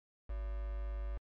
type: tone with quantisation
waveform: sine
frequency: 51.9 Hz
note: G#1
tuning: in tune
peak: -36 dBFS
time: 0.29-1.18 s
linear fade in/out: 10 ms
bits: 8
effects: low-pass 2000 Hz 12 dB/octave + MP3 96 kbps